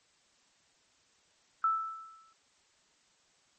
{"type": "tone with exponential decay", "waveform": "sine", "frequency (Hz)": 1318.5, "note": "E6", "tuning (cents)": 0, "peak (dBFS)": -23, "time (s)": [1.64, 2.33], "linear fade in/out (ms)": 2, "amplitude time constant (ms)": 150, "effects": ["white hiss -68 dBFS RMS until 3.58 s", "MP3 32 kbps"]}